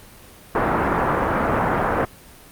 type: low-pass noise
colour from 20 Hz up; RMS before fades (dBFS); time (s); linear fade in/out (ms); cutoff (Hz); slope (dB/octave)
white; -20; 0.55-2.05; 2; 1400; 24
effects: pink hiss -45 dBFS RMS until 2.51 s + Opus 32 kbps